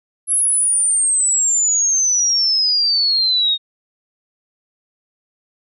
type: exponential sweep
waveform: sine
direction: down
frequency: 11020 to 3700 Hz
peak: -13 dBFS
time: 0.27-3.58 s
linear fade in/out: 50 ms
effects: none